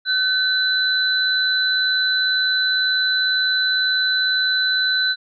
sine tone pair together, 1523 / 4009 Hz, F#6 / B7, +50 / +25 cents, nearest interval octave + perfect fourth, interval 1675 cents, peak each -19 dBFS, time 0.05-5.16 s, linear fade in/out 50 ms, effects none

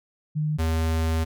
sine / square tone pair in turn, 152.5 / 80.78 Hz, D#3 / E2, -34 / -35 cents, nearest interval major seventh, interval 1101 cents, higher first, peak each -22 dBFS, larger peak neither, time 0.35-0.58 / 0.58-1.25 s, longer second, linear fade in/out 20 ms, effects none

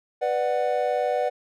triangle chord, B minor, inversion none, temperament just, 493.9 / 592.7 / 740.8 Hz, B4 / D5 / F#5, 0 / +16 / +2 cents, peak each -24 dBFS, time 0.21-1.3 s, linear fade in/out 20 ms, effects none

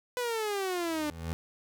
sawtooth exponential sweep, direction down, 501 to 293.7 Hz, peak -26 dBFS, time 0.17-1.1 s, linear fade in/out 0 ms
25% pulse tone with exponential growth, 82.41 Hz, E2, in tune, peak -26 dBFS, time 0.77-1.33 s, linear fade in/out 0 ms, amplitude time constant 120 ms
effects none

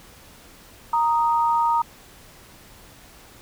sine tone pair together, 932 / 1244.1 Hz, A#5 / D#6, -1 / -1 cents, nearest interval perfect fourth, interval 500 cents, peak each -18 / -24 dBFS, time 0.93-1.82 s, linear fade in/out 5 ms, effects pink hiss -48 dBFS RMS until 3.41 s

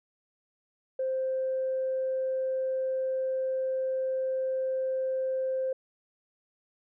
sine tone, 523.3 Hz, C5, in tune, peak -26 dBFS, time 0.99-5.73 s, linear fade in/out 5 ms, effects tanh soft clip ceiling -22 dBFS

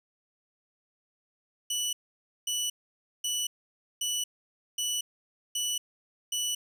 20% pulse tone bursts, 2960 Hz, F#7, in tune, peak -23 dBFS, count 7, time 1.7-6.55 s, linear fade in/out 5 ms, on 230 ms, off 540 ms, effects none

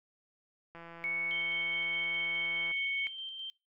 click train, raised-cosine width 0.5 ms, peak -34 dBFS, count 331, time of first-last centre 0.75-2.714 s, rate 168 Hz
sine tone, 2217 Hz, C#7, in tune, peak -31 dBFS, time 1.04-3.07 s, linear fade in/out 0 ms
sine tone with tremolo, 3136 Hz, G7, in tune, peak -38 dBFS, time 1.31-3.5 s, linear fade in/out 0 ms, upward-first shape square, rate 4.8 Hz, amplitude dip 30%
effects noise-tail reverb RT60 0.3 s tail -25 dB re dry

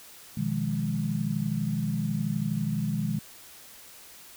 sine chord, F half-diminished seventh, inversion second, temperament equal, 123.47 / 155.56 / 174.61 / 207.7 Hz, Cb3 / Eb3 / F3 / Ab3, 0 / 0 / 0 / 0 cents, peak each -33 / -30 / -34 / -30 dBFS, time 0.37-3.19 s, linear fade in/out 5 ms, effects white hiss -49 dBFS RMS until 4.36 s

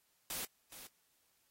white noise with echo, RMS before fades -41 dBFS, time 0.3-0.45 s, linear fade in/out 2 ms, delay 420 ms, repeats 1, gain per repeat -11 dB, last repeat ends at 0.87 s, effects white hiss -75 dBFS RMS until 1.5 s + AAC 48 kbps

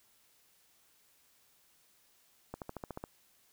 accelerating click train, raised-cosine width 1 ms, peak -26 dBFS, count 8, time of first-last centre 2.54-3.039 s, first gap 78 ms, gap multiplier 0.97, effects white hiss -68 dBFS RMS until 3.52 s

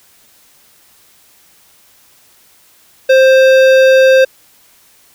sine tone with hard clipping, 526 Hz, C5, 9 cents sharp, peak -6 dBFS, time 3.09-4.25 s, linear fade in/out 10 ms, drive 14 dB, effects white hiss -48 dBFS RMS until 5.14 s

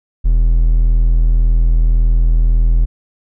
triangle tone, 40.91 Hz, E1, 12 cents flat, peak -6 dBFS, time 0.24-2.86 s, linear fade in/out 20 ms, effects none

